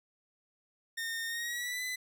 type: tone with pitch glide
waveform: sawtooth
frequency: 1830 to 2007 Hz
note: A#6 to B6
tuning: -32 to +27 cents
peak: -31 dBFS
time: 0.97-1.96 s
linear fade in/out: 10 ms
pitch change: +159 cents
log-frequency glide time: 1.27-1.83 s
effects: none